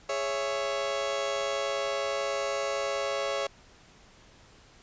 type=chord; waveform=sawtooth; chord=C# minor; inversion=second; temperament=just; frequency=415.8 / 554.4 / 665.2 Hz; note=G#4 / C#5 / E5; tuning=+2 / 0 / +16 cents; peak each=-32 / -26 / -31 dBFS; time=0.09-3.47 s; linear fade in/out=5 ms; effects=pink hiss -56 dBFS RMS until 4.82 s + resampled to 16000 Hz